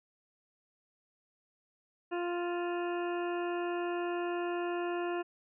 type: harmonic tone with a mistuned harmonic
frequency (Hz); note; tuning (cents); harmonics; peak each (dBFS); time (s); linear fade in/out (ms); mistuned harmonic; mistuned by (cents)
349.2; F4; 0; 1 / 2 / 3 / 4 / 5 / 7 / 8; -33 / -39 / -43 / -45 / -47 / -50 / -51; 2.11-5.23; 20; 7; +41
effects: none